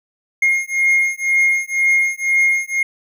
triangle beating tone pair, 2138 / 2140 Hz, C7 / C7, +37 / +38 cents, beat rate 2 Hz, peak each -15 dBFS, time 0.42-2.83 s, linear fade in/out 5 ms, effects none

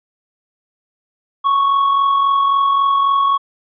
triangle tone with amplitude modulation, 1108.7 Hz, C#6, in tune, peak -8 dBFS, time 1.44-3.38 s, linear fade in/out 20 ms, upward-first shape sine, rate 43.7 Hz, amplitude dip 40%, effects resampled to 11025 Hz

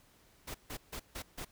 pink noise bursts, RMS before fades -42 dBFS, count 5, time 0.47-1.45 s, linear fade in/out 10 ms, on 76 ms, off 150 ms, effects pink hiss -65 dBFS RMS until 1.51 s

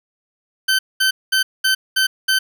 20% pulse tone bursts, 1539 Hz, G6, 32 cents flat, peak -9 dBFS, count 6, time 0.68-2.39 s, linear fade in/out 10 ms, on 110 ms, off 210 ms, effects none

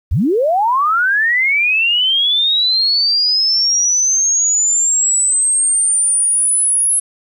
sine linear sweep, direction up, 52.2 to 10680 Hz, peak -11 dBFS, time 0.11-7 s, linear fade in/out 10 ms, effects 8-bit

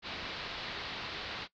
white low-pass noise, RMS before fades -41 dBFS, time 0.02-1.48 s, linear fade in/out 50 ms, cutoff 4500 Hz, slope 48 dB/octave, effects noise-tail reverb RT60 0.1 s tail -18 dB re dry

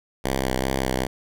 5% pulse tone with vibrato, 65.41 Hz, C2, in tune, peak -11 dBFS, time 0.24-1.07 s, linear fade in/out 10 ms, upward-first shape sine, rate 2.5 Hz, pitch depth 32 cents each way, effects none

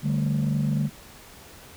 sine chord, D suspended fourth, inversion none, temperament equal, 146.83 / 196 / 220 Hz, D3 / G3 / A3, 0 / 0 / 0 cents, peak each -22 / -27 / -26 dBFS, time 0.02-0.9 s, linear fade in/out 50 ms, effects tanh soft clip ceiling -17 dBFS + pink hiss -47 dBFS RMS until 1.76 s

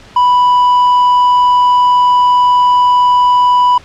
triangle tone, 987.8 Hz, B5, in tune, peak -4 dBFS, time 0.16-3.78 s, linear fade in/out 5 ms, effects pink hiss -38 dBFS RMS until 3.84 s + low-pass 5000 Hz 12 dB/octave

